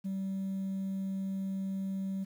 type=tone; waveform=sine; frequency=192.7 Hz; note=G3; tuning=29 cents flat; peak=-30 dBFS; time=0.04-2.25 s; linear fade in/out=20 ms; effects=tanh soft clip ceiling -31 dBFS + 10-bit